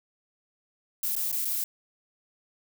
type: noise with dropouts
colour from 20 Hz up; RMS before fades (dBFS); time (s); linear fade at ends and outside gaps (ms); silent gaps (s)
violet; -29; 1.03-1.64; 2; 1.154-1.163 / 1.317-1.326 / 1.447-1.453
effects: none